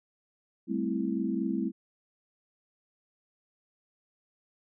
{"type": "chord", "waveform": "sine", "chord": "A minor seventh", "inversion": "third", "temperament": "equal", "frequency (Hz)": [196, 220, 261.6, 329.6], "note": ["G3", "A3", "C4", "E4"], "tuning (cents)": [0, 0, 0, 0], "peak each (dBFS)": -33, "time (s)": [0.67, 1.72], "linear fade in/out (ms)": 50, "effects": []}